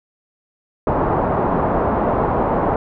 white low-pass noise, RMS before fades -18 dBFS, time 0.87-2.76 s, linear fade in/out 2 ms, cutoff 970 Hz, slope 24 dB/octave, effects none

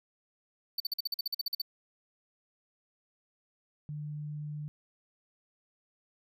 square tone bursts, 4542 Hz, C#8, 41 cents sharp, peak -30 dBFS, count 13, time 0.78-1.618 s, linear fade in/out 5 ms, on 22 ms, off 46 ms
sine tone, 149.3 Hz, D3, 29 cents sharp, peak -36 dBFS, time 3.89-4.68 s, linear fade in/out 0 ms
effects none

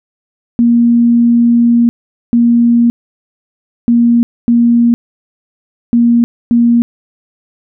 sine tone bursts at uneven times, 236.1 Hz, A#3, 22 cents sharp, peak -5 dBFS, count 6, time 0.59-1.89 / 2.33-2.9 / 3.88-4.23 / 4.48-4.94 / 5.93-6.24 / 6.51-6.82 s, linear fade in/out 0 ms, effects none

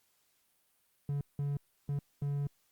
triangle tone bursts at uneven times, 142.6 Hz, C#3, 49 cents sharp, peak -29 dBFS, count 4, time 1.09-1.21 / 1.39-1.57 / 1.89-1.99 / 2.22-2.47 s, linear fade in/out 2 ms, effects white hiss -73 dBFS RMS until 2.71 s + Opus 48 kbps

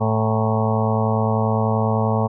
harmonic tone with a mistuned harmonic, 110.2 Hz, A2, 3 cents sharp, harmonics 1 / 2 / 4 / 5 / 6 / 7 / 8 / 9 / 10, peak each -20 / -23 / -26 / -27 / -28 / -28 / -29 / -30 / -30 dBFS, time 0-2.28 s, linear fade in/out 20 ms, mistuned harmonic 9, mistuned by -66 cents, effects none

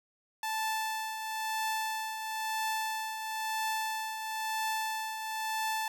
sawtooth tone with tremolo, 878 Hz, A5, 4 cents flat, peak -26 dBFS, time 0.43-5.88 s, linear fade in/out 2 ms, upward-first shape triangle, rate 1 Hz, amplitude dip 55%, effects none

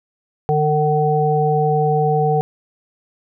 harmonic tone, 151 Hz, D3, 48 cents sharp, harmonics 1 / 3 / 5, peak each -18 / -18 / -18 dBFS, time 0.49-2.41 s, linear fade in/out 0 ms, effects none

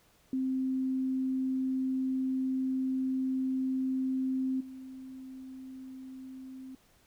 sine tone with level steps, 261.6 Hz, C4, in tune, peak -28 / -42 dBFS, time 0.33-6.75 s, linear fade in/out 2 ms, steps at 4.6 s, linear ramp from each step 10 ms, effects pink hiss -65 dBFS RMS until 7.06 s

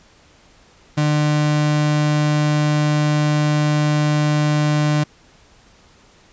35% pulse tone, 150 Hz, D3, 37 cents sharp, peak -13 dBFS, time 0.97-5.04 s, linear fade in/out 10 ms, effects pink hiss -51 dBFS RMS until 6.32 s + resampled to 16000 Hz

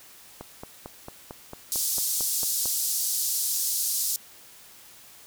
click train, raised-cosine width 1 ms, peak -23 dBFS, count 11, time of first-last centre 0.41-2.657 s, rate 4.45 Hz
white band-pass noise, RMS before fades -27 dBFS, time 1.72-4.16 s, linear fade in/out 0 ms, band 4700 to 15000 Hz, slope 24 dB/octave
effects white hiss -50 dBFS RMS until 5.26 s

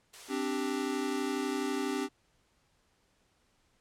white high-pass noise, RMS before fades -48 dBFS, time 0.13-2.05 s, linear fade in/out 10 ms, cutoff 350 Hz, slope 96 dB/octave
square chord, C suspended second, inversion none, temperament equal, 261.6 / 293.7 / 392 Hz, C4 / D4 / G4, 0 / 0 / 0 cents, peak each -36 dBFS, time 0.28-2.09 s, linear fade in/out 50 ms
effects pink hiss -71 dBFS RMS until 3.8 s + low-pass 9000 Hz 12 dB/octave

